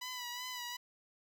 10% pulse tone with vibrato, 987.8 Hz, B5, in tune, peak -32 dBFS, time 0.01-0.77 s, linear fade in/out 10 ms, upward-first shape sine, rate 2.7 Hz, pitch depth 42 cents each way, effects none

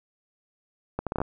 accelerating click train, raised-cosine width 1 ms, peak -14 dBFS, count 7, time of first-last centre 0.99-1.216 s, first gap 77 ms, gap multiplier 0.7, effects none

